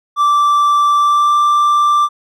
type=tone with pitch glide; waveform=triangle; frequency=1169 to 1178.5 Hz; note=D6 to D6; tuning=-8 to +6 cents; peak=-7 dBFS; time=0.16-2.09 s; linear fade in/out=50 ms; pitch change=+14 cents; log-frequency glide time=0.98-1.36 s; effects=none